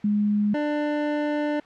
sine / 25% pulse tone pair in turn, 207.7 / 296.8 Hz, G#3 / D4, 0 / +18 cents, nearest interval tritone, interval 618 cents, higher second, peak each -19 / -19 dBFS, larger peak neither, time 0.04-0.54 / 0.54-1.6 s, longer second, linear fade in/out 5 ms, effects white hiss -50 dBFS RMS until 1.65 s + low-pass 2000 Hz 12 dB/octave

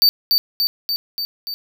square tone with echo, 4592 Hz, D8, 40 cents flat, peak -10 dBFS, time 0.02-0.09 s, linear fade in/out 0 ms, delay 290 ms, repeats 5, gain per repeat -3 dB, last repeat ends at 1.54 s, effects none

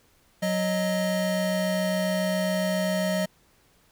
square tone pair together, 185 / 622.3 Hz, F#3 / D#5, 0 / 0 cents, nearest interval octave + major sixth, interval 2100 cents, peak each -27 dBFS, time 0.42-3.26 s, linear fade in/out 10 ms, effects pink hiss -62 dBFS RMS until 3.91 s

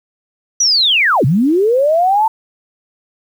sine linear two-way sweep, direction down then up, 5990 to 116.54 to 906 Hz, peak -9 dBFS, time 0.6-2.28 s, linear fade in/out 5 ms, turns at 1.25 s, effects 7-bit

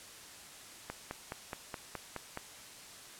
click train, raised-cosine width 0.5 ms, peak -23 dBFS, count 8, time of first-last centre 0.9-2.374 s, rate 4.75 Hz, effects white hiss -51 dBFS RMS until 3.19 s + low-pass 10000 Hz 12 dB/octave

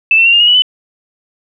sine tone with pitch steps, 2637 / 2696 / 2755 / 2816 / 2879 / 2943 / 3008 Hz, E7 / E7 / F7 / F7 / F#7 / F#7 / F#7, 0 / +38 / -24 / +14 / -48 / -10 / +28 cents, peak -5 dBFS, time 0.11-0.621 s, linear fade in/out 2 ms, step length 73 ms, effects none

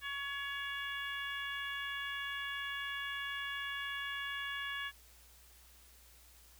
harmonic tone with a mistuned harmonic, 563 Hz, C#5, 27 cents sharp, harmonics 2 / 3 / 4 / 5 / 6, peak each -46 / -40 / -47 / -46 / -47 dBFS, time 0.01-4.92 s, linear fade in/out 50 ms, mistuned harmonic 2, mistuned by -17 cents, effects added 60 Hz sine -62 dBFS peak until 6.59 s + white hiss -62 dBFS RMS until 6.59 s

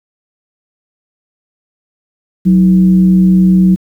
sine tone with frequency modulation, 185 Hz, F#3, in tune, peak -4 dBFS, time 2.45-3.76 s, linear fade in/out 20 ms, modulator 136 Hz, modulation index 0.41, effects high-pass 80 Hz 12 dB/octave + 7-bit

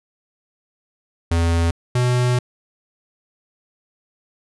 square tone pair in turn, 84 / 123.92 Hz, E2 / B2, +33 / +6 cents, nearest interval perfect fifth, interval 673 cents, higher second, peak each -16 dBFS, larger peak neither, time 1.31-1.71 / 1.95-2.39 s, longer second, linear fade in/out 5 ms, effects resampled to 24000 Hz

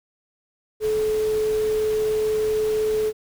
sine tone in noise, 431.4 Hz, A4, 34 cents flat, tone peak -19 dBFS, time 0.8-3.13 s, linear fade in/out 50 ms, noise pink, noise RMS -37 dBFS, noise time 0.8-3.13 s, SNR +15 dB, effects none

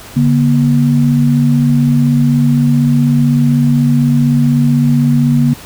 sine tone pair together, 143.6 / 239.5 Hz, D3 / A#3, -39 / +47 cents, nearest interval major sixth, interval 886 cents, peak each -10 dBFS, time 0.16-5.54 s, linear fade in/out 10 ms, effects pink hiss -33 dBFS RMS until 5.65 s

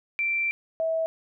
sine tone pair in turn, 2349 / 649 Hz, D7 / E5, 0 / -27 cents, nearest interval octave + minor seventh, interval 2227 cents, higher first, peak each -23 dBFS, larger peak neither, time 0.19-0.51 / 0.8-1.06 s, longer first, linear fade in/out 0 ms, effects none

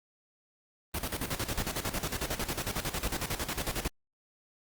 pink noise with tremolo, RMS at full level -32 dBFS, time 0.94-3.88 s, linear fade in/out 5 ms, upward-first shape square, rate 11 Hz, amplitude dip 70%, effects Opus 32 kbps

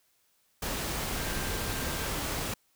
sine tone in noise, 1577 Hz, G6, 10 cents sharp, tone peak -44 dBFS, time 1.16-2.08 s, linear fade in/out 5 ms, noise pink, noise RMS -33 dBFS, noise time 0.62-2.54 s, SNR -14 dB, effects white hiss -70 dBFS RMS until 2.75 s

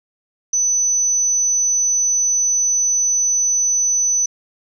sine tone, 6000 Hz, F#8, 23 cents sharp, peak -14 dBFS, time 0.53-4.26 s, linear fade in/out 5 ms, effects none

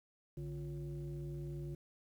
sine tone with frequency modulation, 145.6 Hz, D3, 15 cents flat, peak -40 dBFS, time 0.37-1.75 s, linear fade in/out 5 ms, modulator 205 Hz, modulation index 0.83, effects 11-bit

